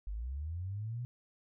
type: linear sweep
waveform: sine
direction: up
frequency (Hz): 46.96 to 124.6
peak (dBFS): -36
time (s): 0.07-1.05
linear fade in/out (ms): 0
effects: none